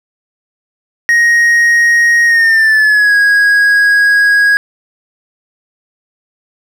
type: tone with pitch glide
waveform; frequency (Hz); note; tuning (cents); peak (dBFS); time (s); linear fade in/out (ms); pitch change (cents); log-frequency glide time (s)
triangle; 1875 to 1651.2; A#6 to G#6; +10 to -10; -4; 1.09-4.57; 0; -220; 2.26-3.15
effects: none